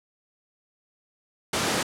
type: high-pass noise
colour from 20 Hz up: pink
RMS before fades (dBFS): -25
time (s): 1.53-1.83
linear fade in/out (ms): 5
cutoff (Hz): 180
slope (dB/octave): 12
effects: low-pass 9000 Hz 12 dB/octave